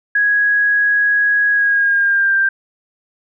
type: tone with pitch glide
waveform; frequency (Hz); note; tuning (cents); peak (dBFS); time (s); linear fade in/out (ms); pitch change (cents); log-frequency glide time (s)
sine; 1661.2 to 1580.7; G#6 to G6; 0 to +14; -11; 0.15-2.49; 5; -86; 1.51-2.37
effects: none